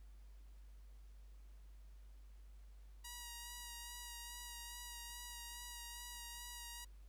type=tone with vibrato; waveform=5% pulse; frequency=956 Hz; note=A#5; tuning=43 cents sharp; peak=-37 dBFS; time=3.04-6.85 s; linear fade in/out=10 ms; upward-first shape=sine; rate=2.4 Hz; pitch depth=20 cents each way; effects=added 50 Hz sine -55 dBFS peak until 7.08 s + pink hiss -75 dBFS RMS until 7.08 s